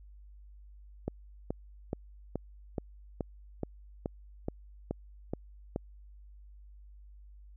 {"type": "click train", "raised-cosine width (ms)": 2, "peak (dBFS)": -19, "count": 12, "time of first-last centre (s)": [1.08, 5.761], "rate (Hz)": 2.35, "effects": ["added 50 Hz sine -50 dBFS peak until 7.56 s"]}